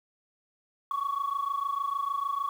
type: tone pair together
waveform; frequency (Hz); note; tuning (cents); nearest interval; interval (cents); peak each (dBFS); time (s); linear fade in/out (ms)
sine; 1108.4 / 1135; C#6 / C#6; -1 / +41; unison; 42; -29 / -30; 0.91-2.49; 2
effects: tanh soft clip ceiling -23 dBFS + 9-bit